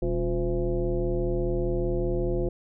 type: tone with frequency modulation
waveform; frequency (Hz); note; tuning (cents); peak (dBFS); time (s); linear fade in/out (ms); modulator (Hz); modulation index
sine; 196; G3; 0; -23; 0.02-2.49; 5; 159; 2
effects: none